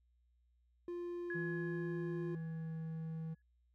triangle tone, 349.2 Hz, F4, in tune, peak -38 dBFS, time 0.88-2.35 s, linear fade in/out 2 ms
sine tone with exponential decay, 1685 Hz, G#6, 25 cents sharp, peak -40 dBFS, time 1.3-3.42 s, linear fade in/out 2 ms, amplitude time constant 460 ms
triangle tone with pitch glide, 164.81 to 161.05 Hz, E3 to E3, 0 to -40 cents, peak -38 dBFS, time 1.34-3.35 s, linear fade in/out 20 ms, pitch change -40 cents, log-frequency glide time 1.82-2.73 s
effects added 60 Hz sine -70 dBFS peak until 3.74 s

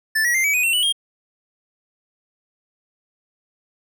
square tone with pitch steps, 1760 / 1919.3 / 2093 / 2282 / 2489 / 2714 / 2960 / 3228 Hz, A6 / B6 / C7 / C#7 / D#7 / E7 / F#7 / G#7, 0 / -50 / 0 / +50 / 0 / +50 / 0 / -50 cents, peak -17 dBFS, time 0.15-0.926 s, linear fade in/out 10 ms, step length 97 ms, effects none

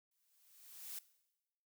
blue noise with exponential growth, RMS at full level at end -44 dBFS, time 0.11-0.99 s, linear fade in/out 5 ms, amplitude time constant 190 ms, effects noise-tail reverb RT60 1.0 s tail -19 dB re dry

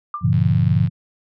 sine tone with exponential decay, 1190 Hz, D6, 22 cents sharp, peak -20 dBFS, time 0.14-0.32 s, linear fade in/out 2 ms, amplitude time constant 37 ms
sine chord, G diminished seventh, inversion none, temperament just, 98 / 117.6 / 141.12 / 169.34 Hz, G2 / Bb2 / Db3 / Fb3, 0 / +16 / +31 / +47 cents, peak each -19 dBFS, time 0.21-0.9 s, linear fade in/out 50 ms
click train, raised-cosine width 0.3 ms, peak -25 dBFS, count 46, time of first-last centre 0.33-0.873 s, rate 82.8 Hz
effects none

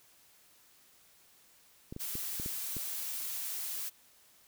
clicks, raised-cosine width 3 ms, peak -28 dBFS, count 6, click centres 1.925 / 1.964 / 2.154 / 2.399 / 2.461 / 2.767 s
blue noise, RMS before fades -38 dBFS, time 1.99-3.9 s, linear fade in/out 20 ms
effects white hiss -63 dBFS RMS until 4.47 s

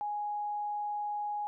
sine tone, 830.6 Hz, G#5, in tune, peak -32 dBFS, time 0.01-1.47 s, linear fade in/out 0 ms, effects none

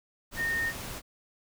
sine tone in noise, 1837 Hz, A#6, 26 cents flat, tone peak -27 dBFS, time 0.36-0.73 s, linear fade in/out 50 ms, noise pink, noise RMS -39 dBFS, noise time 0.31-1.02 s, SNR +9 dB, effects none

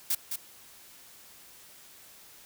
blue noise with echo, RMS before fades -27 dBFS, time 0.1-0.15 s, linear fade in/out 5 ms, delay 210 ms, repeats 1, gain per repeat -6 dB, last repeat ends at 0.36 s, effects white hiss -53 dBFS RMS until 2.45 s

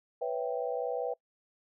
sine chord, C# half-diminished seventh, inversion third, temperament equal, 493.9 / 554.4 / 659.3 / 784 Hz, B4 / C#5 / E5 / G5, 0 / 0 / 0 / 0 cents, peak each -33 / -38 / -37 / -38 dBFS, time 0.21-1.14 s, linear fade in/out 10 ms, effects noise-tail reverb RT60 0.1 s tail -24 dB re dry

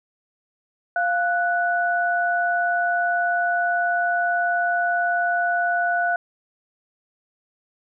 sine tone pair together, 698.5 / 1480.1 Hz, F5 / F#6, 0 / 0 cents, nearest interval octave + minor second, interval 1300 cents, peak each -21 / -22 dBFS, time 0.96-6.16 s, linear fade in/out 2 ms, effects none

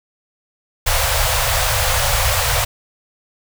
pink band-stop noise, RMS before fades -17 dBFS, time 0.86-2.65 s, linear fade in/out 10 ms, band 130 to 490 Hz, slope 96 dB/octave, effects none

